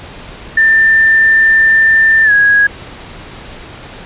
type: tone with pitch glide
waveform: sine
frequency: 1786 to 1656.8 Hz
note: A6 to G#6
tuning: +25 to -5 cents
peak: -5 dBFS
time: 0.57-2.67 s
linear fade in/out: 5 ms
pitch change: -130 cents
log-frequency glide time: 2.24-2.32 s
effects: pink hiss -31 dBFS RMS until 4.05 s + resampled to 8000 Hz